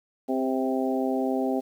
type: harmonic tone with a mistuned harmonic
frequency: 131 Hz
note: C3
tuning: 2 cents sharp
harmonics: 2 / 3 / 4 / 5 / 6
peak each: -26 / -30 / -32 / -32 / -33 dBFS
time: 0.28-1.61 s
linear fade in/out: 20 ms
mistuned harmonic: 3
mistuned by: +17 cents
effects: 9-bit